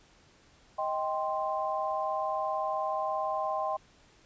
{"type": "chord", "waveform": "sine", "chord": "C minor", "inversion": "first", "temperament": "just", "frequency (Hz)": [627.9, 784.9, 1046.5], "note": ["Eb5", "G5", "C6"], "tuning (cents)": [16, 2, 0], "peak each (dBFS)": -33, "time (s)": [0.78, 3.77], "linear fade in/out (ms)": 10, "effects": ["pink hiss -61 dBFS RMS until 4.25 s", "resampled to 16000 Hz"]}